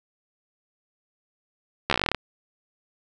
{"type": "slowing click train", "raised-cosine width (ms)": 0.3, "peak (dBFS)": -5, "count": 13, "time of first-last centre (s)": [1.9, 2.147], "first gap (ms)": 13, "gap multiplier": 1.08, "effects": []}